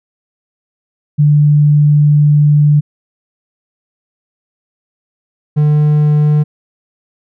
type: tone pair in turn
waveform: sine / triangle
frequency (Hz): 147.8 / 149.86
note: D3 / D3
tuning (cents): +11 / +35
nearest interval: unison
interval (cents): 24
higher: second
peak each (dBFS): -5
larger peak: neither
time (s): 1.18-2.81 / 5.56-6.44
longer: first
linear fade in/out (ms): 20
effects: none